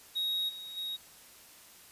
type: tone with level steps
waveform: triangle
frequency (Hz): 3781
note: A#7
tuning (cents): +24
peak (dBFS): -28 / -40 / -33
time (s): 0.15-0.97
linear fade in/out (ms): 20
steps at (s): 0.48 / 0.76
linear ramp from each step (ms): 20
effects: white hiss -55 dBFS RMS until 1.91 s + resampled to 32000 Hz